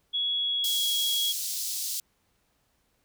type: tone with pitch glide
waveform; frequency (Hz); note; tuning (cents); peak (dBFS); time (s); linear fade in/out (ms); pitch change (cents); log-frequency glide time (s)
sine; 3355 to 3320; G#7 to G#7; +17 to -1; -25; 0.13-1.33; 20; -18; 0.34-0.95
type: high-pass noise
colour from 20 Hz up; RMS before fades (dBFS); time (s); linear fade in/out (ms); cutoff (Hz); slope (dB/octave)
pink; -32; 0.64-2; 2; 4300; 24
effects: pink hiss -71 dBFS RMS until 3.04 s